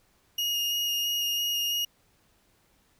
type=tone with vibrato; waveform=35% pulse; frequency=2860 Hz; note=F7; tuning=41 cents sharp; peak=-24 dBFS; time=0.38-1.85 s; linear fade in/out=5 ms; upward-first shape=square; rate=3 Hz; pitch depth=8 cents each way; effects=pink hiss -66 dBFS RMS until 2.99 s